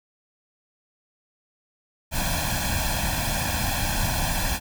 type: noise with comb filter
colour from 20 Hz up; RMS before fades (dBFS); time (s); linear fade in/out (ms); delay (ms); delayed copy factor
pink; -25; 2.11-4.6; 50; 1.2; +0.95
effects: none